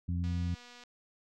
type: harmonic tone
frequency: 87.31 Hz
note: F2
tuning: in tune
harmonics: 1 / 2 / 3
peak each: -31 / -36 / -44 dBFS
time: 0.08-0.55 s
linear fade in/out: 10 ms
type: click train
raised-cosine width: 0.2 ms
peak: -36 dBFS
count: 146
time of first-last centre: 0.24-0.837 s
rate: 243 Hz
effects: none